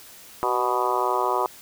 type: harmonic tone with a mistuned harmonic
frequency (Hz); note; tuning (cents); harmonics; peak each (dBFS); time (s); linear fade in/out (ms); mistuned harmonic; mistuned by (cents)
123.47; B2; 0; 3 / 4 / 5 / 6 / 7 / 8 / 9 / 10; -28 / -31 / -31 / -29 / -30 / -25 / -30 / -30; 0.43-1.46; 0; 3; +35
effects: white hiss -46 dBFS RMS until 1.61 s